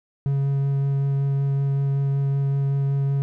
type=tone with vibrato; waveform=triangle; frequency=138.59 Hz; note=C#3; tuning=in tune; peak=-17 dBFS; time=0.26-3.22 s; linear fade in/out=0 ms; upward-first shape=sine; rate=5.3 Hz; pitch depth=8 cents each way; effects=none